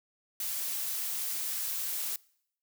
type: noise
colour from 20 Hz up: blue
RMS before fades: -34 dBFS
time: 0.4-2.16 s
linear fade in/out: 2 ms
effects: noise-tail reverb RT60 0.7 s tail -24 dB re dry